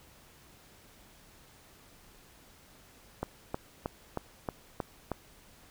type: click train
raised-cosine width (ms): 1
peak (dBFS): -18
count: 7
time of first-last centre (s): 3.23-5.117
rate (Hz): 3.18
effects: pink hiss -58 dBFS RMS until 5.7 s